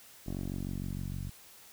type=tone with low-pass filter sweep; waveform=10% pulse; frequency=46.58 Hz; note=F#1; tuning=12 cents sharp; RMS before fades=-37 dBFS; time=0.26-1.3 s; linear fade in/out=10 ms; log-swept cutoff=450 to 130 Hz; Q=1.1; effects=white hiss -55 dBFS RMS until 1.72 s